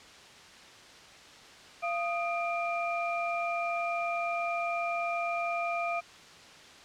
sine tone cluster, 687 / 1243 / 2385 Hz, F5 / D#6 / D7, -29 / -2 / +26 cents, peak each -31 / -36 / -35 dBFS, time 1.82-6.01 s, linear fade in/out 20 ms, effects white hiss -51 dBFS RMS until 6.84 s + low-pass 5000 Hz 12 dB/octave

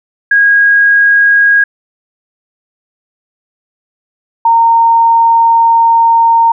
sine tone pair in turn, 1640 / 919.9 Hz, G#6 / A#5, -22 / -23 cents, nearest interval minor seventh, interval 1001 cents, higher first, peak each -4 dBFS, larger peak neither, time 0.31-1.64 / 4.45-6.52 s, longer second, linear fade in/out 5 ms, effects none

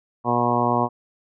harmonic tone, 120.6 Hz, B2, 41 cents flat, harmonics 1 / 2 / 3 / 4 / 5 / 6 / 7 / 8 / 9, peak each -28 / -25 / -28 / -29 / -28 / -25 / -28 / -24 / -26 dBFS, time 0.24-0.89 s, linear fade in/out 50 ms, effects none

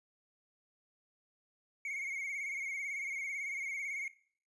triangle tone with vibrato, 2196 Hz, C#7, 17 cents flat, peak -35 dBFS, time 1.85-4.08 s, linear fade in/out 2 ms, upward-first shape sine, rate 18 Hz, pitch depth 65 cents each way, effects noise-tail reverb RT60 0.5 s tail -18 dB re dry + resampled to 24000 Hz

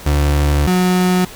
35% pulse tone pair in turn, 72.8 / 182.18 Hz, D2 / F#3, -15 / -27 cents, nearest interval octave + major third, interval 1588 cents, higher second, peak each -10 dBFS, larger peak neither, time 0.06-0.67 / 0.67-1.25 s, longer first, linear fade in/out 5 ms, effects pink hiss -35 dBFS RMS until 1.35 s

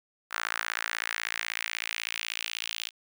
sawtooth tone with high-pass filter sweep, 56.2 Hz, A1, 37 cents sharp, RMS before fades -34 dBFS, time 0.3-2.91 s, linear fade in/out 50 ms, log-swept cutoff 1400 to 3100 Hz, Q 2.4, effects none

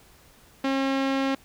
sawtooth tone with low-pass filter, 270 Hz, C#4, 45 cents flat, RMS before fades -25 dBFS, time 0.64-1.35 s, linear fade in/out 5 ms, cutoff 3700 Hz, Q 0.92, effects pink hiss -55 dBFS RMS until 1.44 s

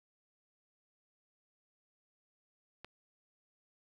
click, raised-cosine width 0.3 ms, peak -30 dBFS, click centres 2.846 s, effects 10-bit

